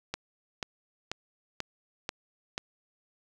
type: click train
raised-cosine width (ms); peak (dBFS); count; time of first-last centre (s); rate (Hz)
0.2; -15; 6; 0.14-2.579; 2.05
effects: none